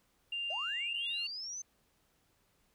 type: tone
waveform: sine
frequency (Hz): 2794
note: F7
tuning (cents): 0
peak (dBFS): -34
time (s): 0.32-1.27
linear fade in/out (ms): 5
type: linear sweep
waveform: sine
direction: up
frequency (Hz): 574 to 6270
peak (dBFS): -39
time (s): 0.5-1.62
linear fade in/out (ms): 5
effects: tanh soft clip ceiling -27 dBFS + pink hiss -73 dBFS RMS until 2.74 s